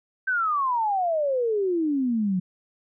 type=exponential sweep; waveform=sine; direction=down; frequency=1568 to 177.7 Hz; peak=-21 dBFS; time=0.27-2.4 s; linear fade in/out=10 ms; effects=none